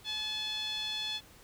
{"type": "tone with band-pass filter", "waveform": "sawtooth", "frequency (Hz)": 860, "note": "A5", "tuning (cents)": -40, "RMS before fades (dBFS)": -36, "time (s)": [0.04, 1.21], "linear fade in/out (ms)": 50, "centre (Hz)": 3700, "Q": 8.4, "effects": ["pink hiss -57 dBFS RMS until 1.43 s"]}